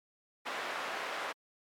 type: band-pass noise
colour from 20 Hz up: white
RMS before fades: -38 dBFS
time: 0.45-1.33 s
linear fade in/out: 20 ms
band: 490 to 1700 Hz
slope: 12 dB/octave
effects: MP3 96 kbps